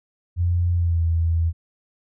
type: tone with pitch glide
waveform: sine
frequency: 87.31 to 82.89 Hz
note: F2 to E2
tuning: 0 to +10 cents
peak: -17 dBFS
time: 0.36-1.53 s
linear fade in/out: 50 ms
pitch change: -90 cents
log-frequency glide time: 0.73-1.03 s
effects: none